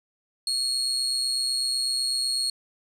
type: tone with amplitude modulation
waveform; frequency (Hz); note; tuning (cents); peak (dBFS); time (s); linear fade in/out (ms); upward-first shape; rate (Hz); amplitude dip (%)
35% pulse; 4298; C8; +46; -20; 0.47-2.5; 2; sine; 128; 50
effects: resampled to 32000 Hz